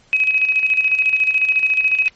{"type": "tone with tremolo", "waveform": "sine", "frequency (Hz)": 2543, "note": "D#7", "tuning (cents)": 37, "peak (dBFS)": -11, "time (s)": [0.13, 2.08], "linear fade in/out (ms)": 0, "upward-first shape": "square", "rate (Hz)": 14, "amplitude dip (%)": 55, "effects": ["pink hiss -53 dBFS RMS until 2.15 s", "MP3 32 kbps"]}